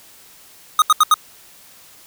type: tone bursts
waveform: square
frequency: 1244.5 Hz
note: D#6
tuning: in tune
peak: -9 dBFS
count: 4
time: 0.79-1.141 s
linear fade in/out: 2 ms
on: 30 ms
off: 77 ms
effects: white hiss -46 dBFS RMS until 2.06 s